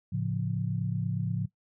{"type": "chord", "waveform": "sine", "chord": "A augmented", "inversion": "none", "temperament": "equal", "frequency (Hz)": [110, 138.59, 174.61], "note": ["A2", "C#3", "E#3"], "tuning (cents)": [0, 0, 0], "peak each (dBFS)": -32, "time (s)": [0.12, 1.46], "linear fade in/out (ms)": 10, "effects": ["noise-tail reverb RT60 0.1 s tail -17 dB re dry"]}